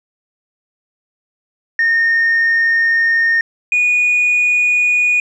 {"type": "tone pair in turn", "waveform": "sine", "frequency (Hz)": [1834, 2459], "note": ["A#6", "D#7"], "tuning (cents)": [-29, -21], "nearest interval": "perfect fourth", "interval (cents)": 508, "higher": "second", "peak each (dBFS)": -9, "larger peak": "neither", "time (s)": [[1.79, 3.41], [3.72, 5.2]], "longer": "first", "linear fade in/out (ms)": 2, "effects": ["tanh soft clip ceiling -8 dBFS"]}